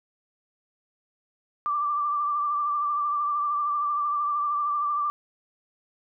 sine tone with vibrato, 1174.7 Hz, D6, in tune, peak -23 dBFS, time 1.66-5.1 s, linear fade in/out 0 ms, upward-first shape triangle, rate 13 Hz, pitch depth 41 cents each way, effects none

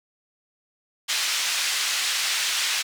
pink band-pass noise, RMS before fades -25 dBFS, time 1.08-2.83 s, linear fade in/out 20 ms, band 2300 to 7000 Hz, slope 12 dB/octave, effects none

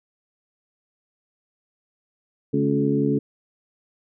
harmonic tone with a mistuned harmonic, 71.4 Hz, D2, 48 cents flat, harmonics 2 / 3 / 4 / 5 / 6, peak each -25 / -25 / -22 / -29 / -25 dBFS, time 2.53-3.19 s, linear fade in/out 10 ms, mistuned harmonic 4, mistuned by -35 cents, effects none

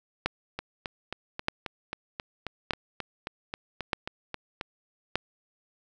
two click trains, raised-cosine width 0.3 ms, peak -17 / -9 dBFS, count 16 / 5, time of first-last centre 0.59-4.611 / 0.26-5.156 s, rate 3.73 / 0.817 Hz, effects none

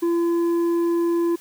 triangle tone with tanh clipping, 340 Hz, F4, 46 cents flat, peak -19 dBFS, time 0.02-1.36 s, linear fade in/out 10 ms, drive 10 dB, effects white hiss -48 dBFS RMS until 1.4 s + high-pass 60 Hz 12 dB/octave

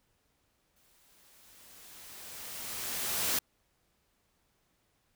white noise with exponential growth, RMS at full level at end -29 dBFS, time 0.76-3.39 s, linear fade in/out 5 ms, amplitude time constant 570 ms, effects pink hiss -74 dBFS RMS until 5.15 s

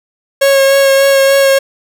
45% pulse tone with vibrato, 547 Hz, C#5, 23 cents flat, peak -6 dBFS, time 0.41-1.59 s, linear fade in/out 10 ms, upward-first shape sine, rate 3.4 Hz, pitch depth 16 cents each way, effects none

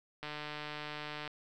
click train, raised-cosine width 0.3 ms, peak -25 dBFS, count 158, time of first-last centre 0.23-1.277 s, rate 150 Hz, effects none

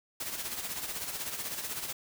white noise with tremolo, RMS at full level -35 dBFS, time 0.2-1.93 s, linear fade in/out 5 ms, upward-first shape sine, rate 16 Hz, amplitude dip 55%, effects none

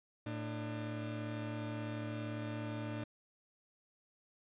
30% pulse tone pair together, 111.9 / 298.7 Hz, A2 / D4, +30 / +29 cents, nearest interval octave + perfect fourth, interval 1699 cents, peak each -38 / -40 dBFS, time 0.26-3.04 s, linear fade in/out 5 ms, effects resampled to 8000 Hz

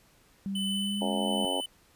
sine tone with pitch glide, 196 to 207.7 Hz, G3 to G#3, 0 to 0 cents, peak -30 dBFS, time 0.46-1.45 s, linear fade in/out 0 ms, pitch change +100 cents, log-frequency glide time 0.66-1.12 s
square tone with tremolo, 3013 Hz, F#7, 31 cents sharp, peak -31 dBFS, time 0.55-1.66 s, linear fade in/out 5 ms, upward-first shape sine, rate 1.4 Hz, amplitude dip 45%
harmonic tone, 91.7 Hz, F#2, 15 cents flat, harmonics 3 / 4 / 5 / 6 / 7 / 8 / 9 / 10, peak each -36 / -39 / -39 / -36 / -37 / -39 / -37 / -42 dBFS, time 1.01-1.61 s, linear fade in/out 5 ms
effects pink hiss -62 dBFS RMS until 1.95 s + resampled to 32000 Hz

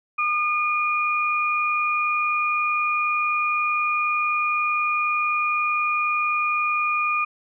sine tone pair together, 1217 / 2434 Hz, D#6 / D#7, -39 / -39 cents, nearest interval octave, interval 1200 cents, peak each -22 / -23 dBFS, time 0.18-7.25 s, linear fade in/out 10 ms, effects none

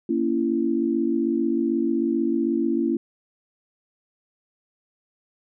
sine chord, A# diminished, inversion none, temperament just, 233.1 / 279.7 / 335.6 Hz, A#3 / C#4 / E4, 0 / +16 / +31 cents, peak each -25 / -25 / -23 dBFS, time 0.09-2.97 s, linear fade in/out 5 ms, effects none

